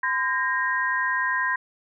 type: tone cluster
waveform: sine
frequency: 1022 / 1608 / 1865 Hz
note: C6 / G6 / A#6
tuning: -41 / +44 / 0 cents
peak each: -26 dBFS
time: 0.03-1.56 s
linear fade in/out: 5 ms
effects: none